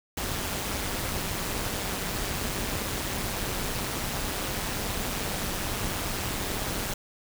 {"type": "noise with amplitude modulation", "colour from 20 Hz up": "pink", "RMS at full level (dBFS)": -28, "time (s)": [0.17, 6.94], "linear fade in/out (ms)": 5, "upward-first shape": "sine", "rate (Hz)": 199, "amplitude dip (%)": 65, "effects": []}